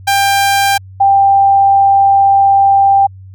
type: tone pair in turn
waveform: sawtooth / sine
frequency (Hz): 794 / 789.6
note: G5 / G5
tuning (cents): +22 / +12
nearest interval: unison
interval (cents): 10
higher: first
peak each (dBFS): -5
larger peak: neither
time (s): 0.07-0.78 / 1-3.07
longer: second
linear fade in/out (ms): 10
effects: added 95 Hz sine -31 dBFS peak until 3.34 s